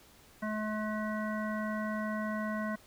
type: harmonic tone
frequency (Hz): 214.3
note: A3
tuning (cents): -45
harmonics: 1 / 3 / 5 / 7 / 9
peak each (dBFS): -34 / -39 / -41 / -42 / -44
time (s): 0.42-2.76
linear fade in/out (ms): 10
effects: pink hiss -59 dBFS RMS until 2.86 s